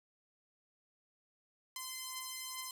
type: beating tone pair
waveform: 5% pulse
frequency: 1032 / 1034.4 Hz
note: C6 / C6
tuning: -24 / -20 cents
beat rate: 2.4 Hz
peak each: -31 / -35 dBFS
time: 1.76-2.71 s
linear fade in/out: 2 ms
effects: none